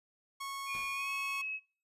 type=tone; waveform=sawtooth; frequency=1100 Hz; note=C#6; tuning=14 cents flat; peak=-35 dBFS; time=0.4-1.42 s; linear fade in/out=10 ms
type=tone with pitch glide; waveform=sine; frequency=2439 to 2569 Hz; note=D#7 to E7; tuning=-35 to -45 cents; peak=-36 dBFS; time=0.66-1.6 s; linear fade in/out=50 ms; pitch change=+90 cents; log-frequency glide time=0.93-1.1 s
type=noise with exponential decay; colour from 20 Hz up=pink; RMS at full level=-49 dBFS; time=0.74-1.11 s; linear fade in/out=5 ms; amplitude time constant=80 ms
effects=noise-tail reverb RT60 0.4 s tail -22 dB re dry + resampled to 32000 Hz